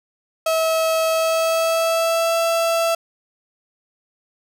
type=tone with pitch glide; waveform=35% pulse; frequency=646 to 665.7 Hz; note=E5 to E5; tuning=-35 to +17 cents; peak=-15 dBFS; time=0.46-2.95 s; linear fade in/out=5 ms; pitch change=+52 cents; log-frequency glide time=1.1-2.38 s; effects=none